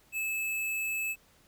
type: tone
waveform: square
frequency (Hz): 2607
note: E7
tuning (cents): -20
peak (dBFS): -31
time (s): 0.12-1.16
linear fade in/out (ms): 50
effects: pink hiss -63 dBFS RMS until 1.47 s